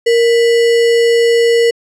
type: tone with sample-and-hold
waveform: sine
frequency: 466.2 Hz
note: A#4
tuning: in tune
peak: -7 dBFS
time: 0.06-1.71 s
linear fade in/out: 10 ms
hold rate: 2450 Hz
effects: low-pass 7000 Hz 12 dB/octave